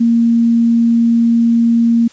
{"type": "tone", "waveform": "sine", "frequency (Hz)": 232.3, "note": "A#3", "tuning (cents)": -6, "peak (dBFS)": -8, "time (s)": [0, 2.08], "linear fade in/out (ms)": 10, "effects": ["white hiss -44 dBFS RMS until 2.12 s", "resampled to 16000 Hz"]}